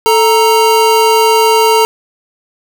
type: tone pair together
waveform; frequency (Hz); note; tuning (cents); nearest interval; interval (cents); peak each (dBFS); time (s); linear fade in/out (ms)
square; 440 / 932.3; A4 / A#5; 0 / 0; octave + minor second; 1300; -10; 0.06-1.85; 0
effects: none